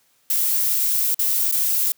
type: noise with dropouts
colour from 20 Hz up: violet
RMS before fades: -20 dBFS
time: 0.3-1.92 s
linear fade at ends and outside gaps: 2 ms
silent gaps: 1.145-1.192 / 1.514-1.523 s
effects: white hiss -62 dBFS RMS until 1.97 s + high-pass 60 Hz 12 dB/octave